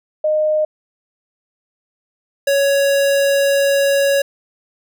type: tone pair in turn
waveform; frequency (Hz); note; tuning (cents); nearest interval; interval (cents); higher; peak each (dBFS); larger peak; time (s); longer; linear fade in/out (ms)
sine / square; 615 / 557.2; D#5 / C#5; -20 / +9; major second; 171; first; -13; neither; 0.24-0.65 / 2.47-4.22; second; 5
effects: none